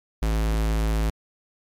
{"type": "tone", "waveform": "square", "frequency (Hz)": 54.2, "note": "A1", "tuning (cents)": -25, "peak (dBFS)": -21, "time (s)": [0.22, 1.1], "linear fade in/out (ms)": 5, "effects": ["MP3 96 kbps"]}